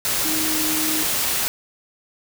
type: tone in noise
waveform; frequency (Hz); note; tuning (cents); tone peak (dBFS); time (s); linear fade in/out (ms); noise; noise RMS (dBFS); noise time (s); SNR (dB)
sine; 311.8; D#4; +4; -26; 0.25-1.03; 0; white; -22; 0.05-1.48; -7
effects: none